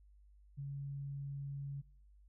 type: tone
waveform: sine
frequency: 139.8 Hz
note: C#3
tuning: 15 cents sharp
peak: -40 dBFS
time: 0.57-1.82 s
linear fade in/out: 20 ms
effects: noise-tail reverb RT60 0.7 s tail -24 dB re dry + added 50 Hz sine -60 dBFS peak until 2.28 s